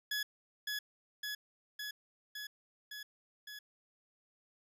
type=tone with echo; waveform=20% pulse; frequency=1691 Hz; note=G#6; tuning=31 cents sharp; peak=-29 dBFS; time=0.11-0.23 s; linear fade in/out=5 ms; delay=560 ms; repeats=6; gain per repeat=-2 dB; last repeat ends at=3.59 s; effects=none